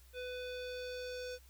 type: tone with low-pass filter sweep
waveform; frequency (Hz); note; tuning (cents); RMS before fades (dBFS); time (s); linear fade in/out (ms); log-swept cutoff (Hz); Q
square; 499.2; B4; +19; -43; 0.13-1.39; 50; 3200 to 5700; 2.3
effects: added 63 Hz sine -58 dBFS peak until 1.49 s + white hiss -66 dBFS RMS until 1.49 s